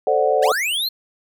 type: chord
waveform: sine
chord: D dominant seventh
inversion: second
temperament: equal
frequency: 440 / 523.3 / 587.3 / 740 Hz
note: A4 / C5 / D5 / F#5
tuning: 0 / 0 / 0 / 0 cents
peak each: -20 dBFS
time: 0.07-0.52 s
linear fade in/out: 2 ms
type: linear sweep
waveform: square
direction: up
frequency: 480 to 4301 Hz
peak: -20 dBFS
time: 0.42-0.89 s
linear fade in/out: 10 ms
effects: none